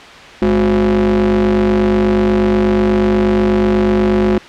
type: ring-modulated tone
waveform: square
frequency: 77.78 Hz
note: D#2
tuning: in tune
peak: -8 dBFS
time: 0.42-4.38 s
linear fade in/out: 0 ms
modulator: 287 Hz
effects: white hiss -34 dBFS RMS until 4.48 s + low-pass 3000 Hz 12 dB/octave